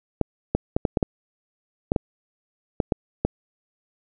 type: clicks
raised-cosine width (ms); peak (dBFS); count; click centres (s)
2; -6; 11; 0.213 / 0.55 / 0.765 / 0.852 / 0.972 / 1.028 / 1.919 / 1.962 / 2.802 / 2.922 / 3.25
effects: none